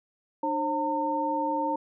sine tone cluster, 300.8 / 537 / 909 Hz, D4 / C5 / A#5, +42 / +45 / -44 cents, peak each -31 / -32 / -27 dBFS, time 0.43-1.76 s, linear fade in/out 5 ms, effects none

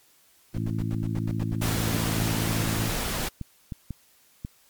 harmonic tone, 55 Hz, A1, in tune, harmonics 2 / 3 / 4 / 5 / 6, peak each -28 / -32 / -34 / -36 / -38 dBFS, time 0.53-2.91 s, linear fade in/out 50 ms
brown noise bursts, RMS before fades -33 dBFS, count 11, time 0.54-1.801 s, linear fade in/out 2 ms, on 41 ms, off 81 ms
pink noise, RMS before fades -29 dBFS, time 1.61-3.29 s, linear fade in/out 10 ms
clicks, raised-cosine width 5 ms, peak -20 dBFS, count 7, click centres 2.925 / 3.199 / 3.237 / 3.413 / 3.722 / 3.907 / 4.449 s
effects white hiss -60 dBFS RMS until 4.69 s + MP3 96 kbps

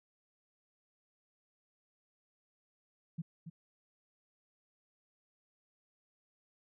sine tone with echo, 164.81 Hz, E3, in tune, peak -35 dBFS, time 3.18-3.22 s, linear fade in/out 10 ms, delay 280 ms, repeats 1, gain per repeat -8 dB, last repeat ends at 3.5 s, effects none

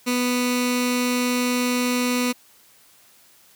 15% pulse tone with notch filter, 247.3 Hz, B3, 3 cents sharp, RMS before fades -22 dBFS, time 0.06-2.33 s, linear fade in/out 20 ms, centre 700 Hz, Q 0.7, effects white hiss -54 dBFS RMS until 3.55 s + high-pass 80 Hz 12 dB/octave

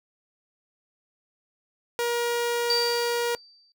sawtooth tone, 475.1 Hz, A#4, 33 cents sharp, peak -20 dBFS, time 1.99-3.35 s, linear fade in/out 0 ms
sine tone with exponential decay, 4650 Hz, D8, 18 cents flat, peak -20 dBFS, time 2.7-3.72 s, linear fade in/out 1 ms, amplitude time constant 220 ms
effects noise-tail reverb RT60 0.1 s tail -24 dB re dry

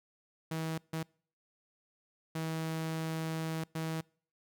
sawtooth tone bursts at uneven times, 160.8 Hz, E3, 43 cents flat, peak -30 dBFS, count 4, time 0.51-0.78 / 0.93-1.03 / 2.35-3.64 / 3.75-4.01 s, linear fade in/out 5 ms, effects noise-tail reverb RT60 0.5 s tail -26 dB re dry

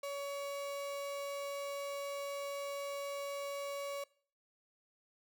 35% pulse tone, 563 Hz, C#5, 27 cents sharp, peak -37 dBFS, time 0.03-4.04 s, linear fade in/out 5 ms, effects noise-tail reverb RT60 0.5 s tail -22 dB re dry

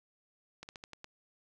slowing click train, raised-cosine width 0.2 ms, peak -28 dBFS, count 6, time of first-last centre 0.63-1.044 s, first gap 59 ms, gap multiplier 1.17, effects none

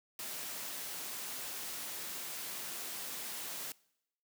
white noise, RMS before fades -42 dBFS, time 0.19-3.72 s, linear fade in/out 2 ms, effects noise-tail reverb RT60 0.8 s tail -23 dB re dry + high-pass 150 Hz 12 dB/octave

